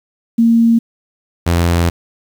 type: tone pair in turn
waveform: sine / sawtooth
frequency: 230.4 / 85.56 Hz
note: A#3 / F2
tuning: -20 / -35 cents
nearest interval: octave + perfect fourth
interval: 1715 cents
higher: first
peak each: -7 dBFS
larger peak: neither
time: 0.38-0.79 / 1.46-1.9 s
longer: second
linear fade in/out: 10 ms
effects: 7-bit